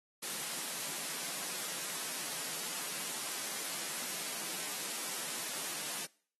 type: high-pass noise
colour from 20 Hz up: white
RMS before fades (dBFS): -39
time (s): 0.22-6.06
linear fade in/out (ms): 10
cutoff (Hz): 140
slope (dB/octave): 96
effects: noise-tail reverb RT60 0.5 s tail -23 dB re dry + AAC 32 kbps